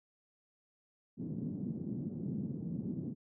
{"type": "band-pass noise", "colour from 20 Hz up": "white", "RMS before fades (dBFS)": -39, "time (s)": [1.17, 3.15], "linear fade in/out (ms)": 50, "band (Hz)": [140, 240], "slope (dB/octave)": 24, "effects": []}